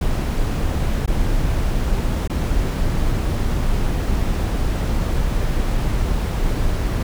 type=noise with dropouts; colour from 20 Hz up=brown; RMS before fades=-19 dBFS; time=0.01-7.03 s; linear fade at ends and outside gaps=5 ms; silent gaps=1.061-1.076 / 2.276-2.297 s; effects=none